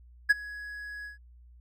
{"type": "tone with ADSR envelope", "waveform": "triangle", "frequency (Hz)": 1673, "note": "G#6", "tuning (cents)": 12, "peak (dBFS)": -13, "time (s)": [0.29, 1.18], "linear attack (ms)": 17, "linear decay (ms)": 23, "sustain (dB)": -23, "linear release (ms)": 130, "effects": ["added 60 Hz sine -51 dBFS peak until 1.6 s"]}